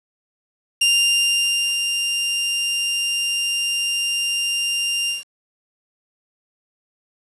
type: tone with ADSR envelope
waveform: sawtooth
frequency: 2794 Hz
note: F7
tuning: in tune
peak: -10 dBFS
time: 0.81-5.24 s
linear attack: 7 ms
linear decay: 950 ms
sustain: -6 dB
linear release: 150 ms
effects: resampled to 24000 Hz + 7-bit